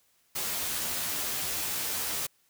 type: noise with comb filter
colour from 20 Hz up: white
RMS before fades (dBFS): -32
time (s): 0.35-2.27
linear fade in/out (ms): 10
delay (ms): 13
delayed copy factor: +0.85
effects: white hiss -68 dBFS RMS until 2.49 s